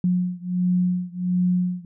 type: beating tone pair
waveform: sine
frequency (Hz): 179.5 / 180.9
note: F3 / F#3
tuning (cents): +48 / -39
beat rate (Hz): 1.4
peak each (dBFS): -22 / -23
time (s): 0.04-1.85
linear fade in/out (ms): 2
effects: none